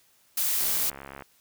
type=noise; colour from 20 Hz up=blue; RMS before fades=-26 dBFS; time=0.37-0.9 s; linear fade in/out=5 ms
type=click train; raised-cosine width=0.5 ms; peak=-25 dBFS; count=43; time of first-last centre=0.61-1.222 s; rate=68.6 Hz
effects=white hiss -63 dBFS RMS until 1.4 s